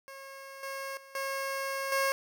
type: tone with level steps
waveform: 15% pulse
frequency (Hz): 543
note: C#5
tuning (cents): -36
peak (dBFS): -38 / -30 / -44 / -26 / -20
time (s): 0.08-2.12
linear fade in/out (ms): 0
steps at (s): 0.63 / 0.97 / 1.15 / 1.92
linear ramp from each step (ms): 2
effects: none